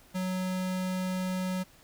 square tone, 185 Hz, F#3, in tune, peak -30 dBFS, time 0.14-1.64 s, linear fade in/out 20 ms, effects pink hiss -58 dBFS RMS until 1.83 s

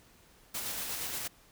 white noise with tremolo, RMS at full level -36 dBFS, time 0.54-1.28 s, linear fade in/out 10 ms, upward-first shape square, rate 8.5 Hz, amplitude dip 25%, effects pink hiss -61 dBFS RMS until 1.51 s

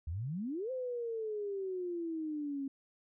sine exponential two-way sweep, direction up then down, 73.42 to 523.3 to 270 Hz, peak -35 dBFS, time 0.07-2.68 s, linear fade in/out 5 ms, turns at 0.71 s, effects none

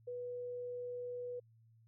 sine tone, 490.5 Hz, B4, 12 cents flat, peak -40 dBFS, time 0.07-1.4 s, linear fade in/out 10 ms, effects added 113 Hz sine -63 dBFS peak until 1.87 s

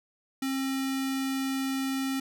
square tone with notch filter, 267.9 Hz, C4, 41 cents sharp, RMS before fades -30 dBFS, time 0.42-2.2 s, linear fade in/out 5 ms, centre 570 Hz, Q 0.58, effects none

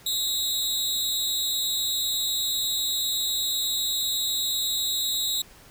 sawtooth tone with amplitude modulation, 3822 Hz, A#7, 43 cents sharp, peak -17 dBFS, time 0.06-5.42 s, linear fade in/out 5 ms, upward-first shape sine, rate 248 Hz, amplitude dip 95%, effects pink hiss -51 dBFS RMS until 5.7 s

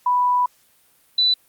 sine tone pair in turn, 987.8 / 3980 Hz, B5 / B7, 0 / +13 cents, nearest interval 2 octaves, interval 2413 cents, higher second, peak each -15 / -14 dBFS, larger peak second, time 0.06-0.46 / 1.18-1.34 s, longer first, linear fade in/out 5 ms, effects white hiss -58 dBFS RMS until 1.48 s + Opus 48 kbps

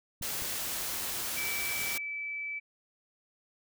clicks, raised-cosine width 5 ms, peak -33 dBFS, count 2, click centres 0.213 / 0.421 s
white noise, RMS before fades -35 dBFS, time 0.22-1.98 s, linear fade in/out 5 ms
sine tone, 2309 Hz, D7, 30 cents flat, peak -34 dBFS, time 1.36-2.6 s, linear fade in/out 20 ms
effects none

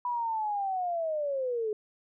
sine linear sweep, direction down, 987.8 to 417 Hz, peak -28 dBFS, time 0.05-1.73 s, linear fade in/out 2 ms, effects none

